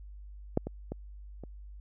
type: clicks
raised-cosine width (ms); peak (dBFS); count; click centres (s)
2; -12 / -22 / -22 / -29; 4; 0.574 / 0.67 / 0.92 / 1.437
effects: added 50 Hz sine -44 dBFS peak until 1.8 s